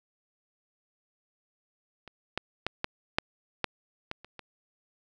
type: clicks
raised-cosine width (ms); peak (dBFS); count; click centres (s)
0.3; -29 / -13 / -12 / -12 / -7 / -10 / -18 / -30 / -26; 9; 2.077 / 2.376 / 2.666 / 2.844 / 3.185 / 3.643 / 4.114 / 4.246 / 4.393
effects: none